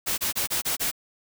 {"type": "noise bursts", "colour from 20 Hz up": "white", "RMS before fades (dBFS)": -26, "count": 6, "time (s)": [0.06, 0.915], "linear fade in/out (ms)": 20, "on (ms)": 120, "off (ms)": 27, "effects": []}